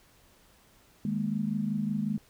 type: chord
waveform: sine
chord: D# suspended fourth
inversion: none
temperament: equal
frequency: 155.56 / 207.7 / 233.1 Hz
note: D#3 / G#3 / A#3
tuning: 0 / 0 / 0 cents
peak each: -35 / -29 / -34 dBFS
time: 1.05-2.18 s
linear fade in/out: 2 ms
effects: pink hiss -61 dBFS RMS until 2.29 s